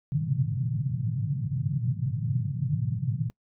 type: band-pass noise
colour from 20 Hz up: white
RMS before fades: -28 dBFS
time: 0.12-3.3 s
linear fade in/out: 0 ms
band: 110 to 150 Hz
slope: 48 dB/octave
effects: noise-tail reverb RT60 0.1 s tail -26 dB re dry